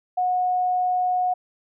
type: tone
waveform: sine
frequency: 729 Hz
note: F#5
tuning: 26 cents flat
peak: -19 dBFS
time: 0.17-1.34 s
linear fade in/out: 10 ms
effects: none